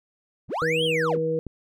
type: linear two-way sweep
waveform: triangle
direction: up then down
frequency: 33.81 to 3323 to 59.5 Hz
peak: -23 dBFS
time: 0.48-1.19 s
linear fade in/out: 50 ms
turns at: 0.84 s
type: harmonic tone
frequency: 160.6 Hz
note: E3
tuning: 45 cents flat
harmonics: 1 / 2 / 3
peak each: -30 / -33 / -23 dBFS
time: 0.62-1.39 s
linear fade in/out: 0 ms
type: click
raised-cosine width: 3 ms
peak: -22 dBFS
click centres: 1.467 s
effects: none